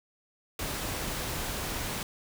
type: noise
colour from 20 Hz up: pink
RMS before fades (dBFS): -34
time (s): 0.59-2.03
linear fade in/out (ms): 2
effects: none